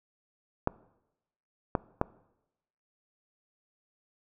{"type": "clicks", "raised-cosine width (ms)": 1, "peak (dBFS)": -11, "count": 3, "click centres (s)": [0.674, 1.752, 2.014], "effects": ["noise-tail reverb RT60 0.9 s tail -21 dB re dry"]}